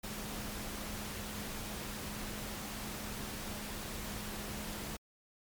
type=tone in noise; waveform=sine; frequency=209.2 Hz; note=G#3; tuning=13 cents sharp; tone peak=-47 dBFS; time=0.03-4.97 s; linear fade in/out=10 ms; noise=pink; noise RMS=-42 dBFS; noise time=0.03-4.97 s; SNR=-8 dB; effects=MP3 96 kbps